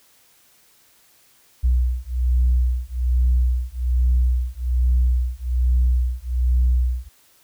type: beating tone pair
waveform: sine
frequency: 61.3 / 62.5 Hz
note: B1 / B1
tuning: -12 / +21 cents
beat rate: 1.2 Hz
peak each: -18 dBFS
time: 1.63-7.09 s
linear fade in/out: 20 ms
effects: tanh soft clip ceiling -11 dBFS + white hiss -56 dBFS RMS until 7.43 s